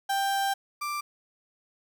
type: tone pair in turn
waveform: 35% pulse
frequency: 788 / 1178.5 Hz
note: G5 / D6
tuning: +9 / +6 cents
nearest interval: perfect fifth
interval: 697 cents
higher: second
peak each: -23 / -28 dBFS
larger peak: first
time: 0.09-0.54 / 0.81-1.01 s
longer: first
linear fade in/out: 10 ms
effects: 10-bit